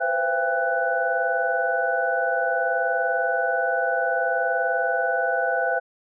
sine tone cluster, 496.4 / 517 / 677 / 795 / 1489 Hz, B4 / C5 / E5 / G5 / F#6, +9 / -21 / +46 / +24 / +11 cents, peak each -33 / -27 / -25 / -28 / -25 dBFS, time 0-5.8 s, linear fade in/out 20 ms, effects none

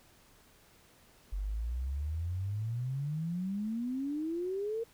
sine exponential sweep, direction up, 46.25 to 466.2 Hz, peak -32 dBFS, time 1.32-4.84 s, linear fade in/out 10 ms, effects pink hiss -62 dBFS RMS until 4.93 s

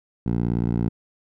10% pulse tone with band-pass filter, 58.27 Hz, A#1, in tune, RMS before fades -23 dBFS, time 0.26-0.89 s, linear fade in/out 5 ms, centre 160 Hz, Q 0.85, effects none

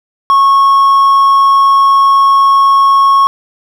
triangle tone with hard clipping, 1098 Hz, C#6, 17 cents flat, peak -5 dBFS, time 0.3-3.27 s, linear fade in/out 0 ms, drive 5 dB, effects none

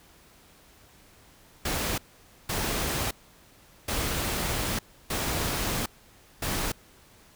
pink noise bursts at uneven times, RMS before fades -29 dBFS, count 5, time 1.65-1.98 / 2.49-3.11 / 3.88-4.79 / 5.1-5.86 / 6.42-6.72 s, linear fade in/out 5 ms, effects pink hiss -56 dBFS RMS until 7.35 s

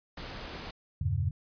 pink noise, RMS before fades -41 dBFS, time 0.17-0.71 s, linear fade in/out 5 ms
sine chord, E diminished seventh, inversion none, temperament equal, 82.41 / 98 / 116.54 / 138.59 Hz, E2 / G2 / Bb2 / Db3, 0 / 0 / 0 / 0 cents, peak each -32 / -30 / -36 / -33 dBFS, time 1.01-1.31 s, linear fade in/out 5 ms
effects resampled to 11025 Hz

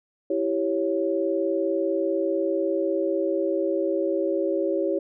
sine chord, C# diminished, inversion first, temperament equal with one note detuned, 329.6 / 389.7 / 554.4 Hz, E4 / G4 / C#5, 0 / -10 / 0 cents, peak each -26 dBFS, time 0.3-4.99 s, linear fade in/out 5 ms, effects none

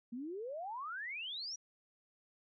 sine exponential sweep, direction up, 226.8 to 5920 Hz, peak -40 dBFS, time 0.12-1.56 s, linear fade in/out 10 ms, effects none

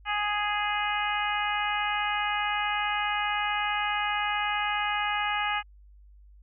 harmonic tone, 415.3 Hz, G#4, in tune, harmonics 2 / 3 / 4 / 5 / 6 / 7, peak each -30 / -32 / -33 / -34 / -35 / -35 dBFS, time 0.05-5.63 s, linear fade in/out 50 ms, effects added 50 Hz sine -50 dBFS peak until 6.42 s

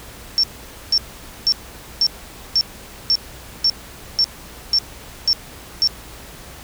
sine tone bursts, 5440 Hz, F8, 46 cents flat, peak -12 dBFS, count 11, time 0.38-5.874 s, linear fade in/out 0 ms, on 54 ms, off 490 ms, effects added 60 Hz sine -45 dBFS peak until 6.63 s + pink hiss -39 dBFS RMS until 6.63 s

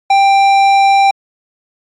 sine tone with tanh clipping, 788 Hz, G5, 9 cents sharp, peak -8 dBFS, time 0.1-1.11 s, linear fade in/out 5 ms, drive 13 dB, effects AAC 64 kbps

